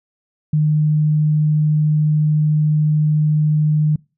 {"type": "tone", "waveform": "sine", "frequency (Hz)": 152.3, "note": "D#3", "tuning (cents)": -37, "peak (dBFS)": -12, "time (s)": [0.53, 3.96], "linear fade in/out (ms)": 5, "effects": ["noise-tail reverb RT60 0.3 s tail -25 dB re dry"]}